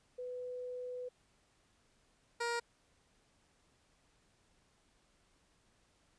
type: tone pair in turn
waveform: sine / 15% pulse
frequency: 498.1 / 471.6 Hz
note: B4 / A#4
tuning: +15 / +20 cents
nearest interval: minor second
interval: 95 cents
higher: first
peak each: -40 / -28 dBFS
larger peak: second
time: 0.18-1.09 / 2.4-2.6 s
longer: first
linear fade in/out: 10 ms
effects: pink hiss -72 dBFS RMS until 6.18 s + resampled to 22050 Hz